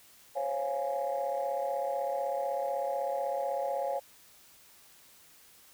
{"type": "chord", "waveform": "sine", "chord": "Db major seventh", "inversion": "third", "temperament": "equal with one note detuned", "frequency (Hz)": [518.4, 554.4, 698.5, 830.6], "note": ["C5", "Db5", "F5", "Ab5"], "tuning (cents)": [-16, 0, 0, 0], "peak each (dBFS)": [-38, -32, -35, -35], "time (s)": [0.35, 4], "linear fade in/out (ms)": 20, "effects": ["tanh soft clip ceiling -22 dBFS", "white hiss -58 dBFS RMS until 5.73 s"]}